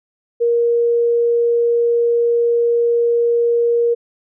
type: tone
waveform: sine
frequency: 471 Hz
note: A#4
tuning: 18 cents sharp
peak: -12 dBFS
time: 0.4-3.95 s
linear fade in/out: 20 ms
effects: none